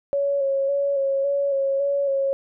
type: tone with vibrato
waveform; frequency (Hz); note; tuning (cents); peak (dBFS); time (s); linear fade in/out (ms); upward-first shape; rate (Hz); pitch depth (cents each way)
sine; 554.4; C#5; 0; -19; 0.13-2.33; 0; square; 1.8; 24
effects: none